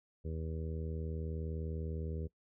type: harmonic tone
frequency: 79.9 Hz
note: D#2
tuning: 47 cents sharp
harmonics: 1 / 2 / 3 / 4 / 5 / 6 / 7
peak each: -38 / -43 / -50 / -53 / -48 / -49 / -60 dBFS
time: 0.24-2.28 s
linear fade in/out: 20 ms
effects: noise-tail reverb RT60 0.1 s tail -21 dB re dry